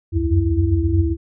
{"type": "tone cluster", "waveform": "sine", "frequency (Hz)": [70.5, 85.3, 89.8, 93.4, 330.9], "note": ["C#2", "F2", "F2", "F#2", "E4"], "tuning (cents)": [30, -40, 49, 17, 7], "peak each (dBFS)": -21, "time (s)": [0.12, 1.17], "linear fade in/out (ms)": 50, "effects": []}